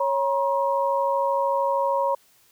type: tone cluster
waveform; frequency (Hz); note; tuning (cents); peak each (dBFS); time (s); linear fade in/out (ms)
sine; 552 / 954 / 1067; C#5 / A#5 / C6; -7 / +40 / +34; -23 / -23 / -31; 0-2.15; 5
effects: white hiss -59 dBFS RMS until 2.51 s